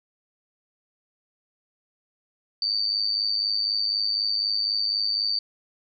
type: tone with amplitude modulation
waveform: sine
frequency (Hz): 4590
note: D8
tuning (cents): -40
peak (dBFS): -19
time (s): 2.62-5.39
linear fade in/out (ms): 2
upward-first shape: sine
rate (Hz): 104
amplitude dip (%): 70
effects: none